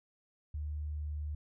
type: tone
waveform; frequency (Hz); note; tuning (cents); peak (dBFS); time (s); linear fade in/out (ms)
sine; 74.9; D2; +35; -35; 0.54-1.35; 5
effects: none